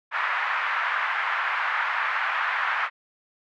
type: band-pass noise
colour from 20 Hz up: white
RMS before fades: -26 dBFS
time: 0.11-2.9 s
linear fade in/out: 50 ms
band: 950 to 1900 Hz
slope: 24 dB/octave
effects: none